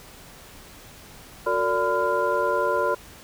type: tone cluster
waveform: sine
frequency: 366.2 / 456.7 / 580 / 1010 / 1400 Hz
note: F#4 / A#4 / D5 / B5 / F6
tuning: -18 / -36 / -22 / +39 / +4 cents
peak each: -29 / -27 / -25 / -25 / -29 dBFS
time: 1.46-2.95 s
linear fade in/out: 10 ms
effects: pink hiss -46 dBFS RMS until 3.23 s